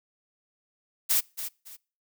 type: noise with echo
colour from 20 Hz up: blue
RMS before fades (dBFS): -23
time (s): 1.09-1.21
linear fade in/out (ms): 20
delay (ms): 280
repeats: 2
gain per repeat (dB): -11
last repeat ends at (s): 1.77
effects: noise-tail reverb RT60 0.4 s tail -26 dB re dry